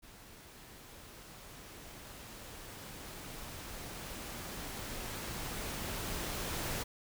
pink noise with level ramp, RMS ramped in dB -55 to -37 dBFS, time 0.02-6.84 s, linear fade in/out 20 ms, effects none

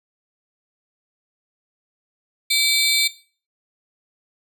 35% pulse tone cluster, 2298 / 3615 / 4142 Hz, D7 / A7 / C8, -38 / +46 / -18 cents, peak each -19 dBFS, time 2.5-3.08 s, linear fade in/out 10 ms, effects noise-tail reverb RT60 0.4 s tail -17 dB re dry

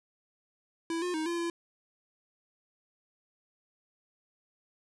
square tone with pitch steps, 331.4 / 357.2 / 314.2 / 342.3 / 339.6 Hz, E4 / F4 / D#4 / F4 / F4, +9 / +39 / +17 / -35 / -48 cents, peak -31 dBFS, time 0.9-1.5 s, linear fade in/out 2 ms, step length 120 ms, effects resampled to 24000 Hz + 12-bit

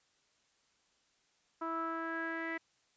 sawtooth tone with low-pass filter sweep, 328.1 Hz, E4, 8 cents flat, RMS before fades -38 dBFS, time 1.61-2.58 s, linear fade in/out 10 ms, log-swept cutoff 1200 to 2000 Hz, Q 7.5, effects white hiss -73 dBFS RMS until 2.96 s + resampled to 16000 Hz

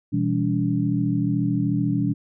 sine tone cluster, 123.1 / 165.6 / 199.3 / 286.4 Hz, B2 / E3 / G3 / D4, -5 / +8 / +29 / -43 cents, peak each -25 / -25 / -26 / -24 dBFS, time 0.12-2.14 s, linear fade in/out 20 ms, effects none

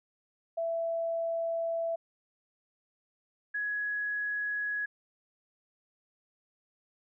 sine tone pair in turn, 665 / 1675.7 Hz, E5 / G#6, +15 / +15 cents, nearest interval octave + major third, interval 1600 cents, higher second, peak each -29 / -30 dBFS, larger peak first, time 0.57-1.96 / 3.54-4.86 s, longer first, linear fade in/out 10 ms, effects none

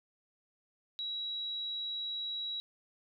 sine tone, 3880 Hz, B7, 31 cents flat, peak -35 dBFS, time 0.99-2.6 s, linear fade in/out 0 ms, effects none

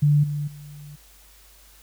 sine tone with level steps, 146.8 Hz, D3, in tune, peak -14 / -24 / -38 dBFS, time 0.02-0.96 s, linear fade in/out 10 ms, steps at 0.23 / 0.47 s, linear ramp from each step 10 ms, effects added 50 Hz sine -53 dBFS peak until 1.82 s + white hiss -53 dBFS RMS until 1.82 s

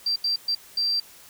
sine tone bursts at uneven times, 4705 Hz, D8, 2 cents sharp, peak -21 dBFS, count 4, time 0.06-0.16 / 0.24-0.36 / 0.48-0.55 / 0.77-1 s, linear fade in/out 5 ms, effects white hiss -49 dBFS RMS until 1.29 s

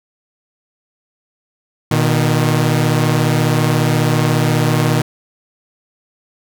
sawtooth tone pair together, 120.2 / 154.79 Hz, B2 / D#3, -46 / -9 cents, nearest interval major third, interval 437 cents, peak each -11 dBFS, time 1.91-5.02 s, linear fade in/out 5 ms, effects none

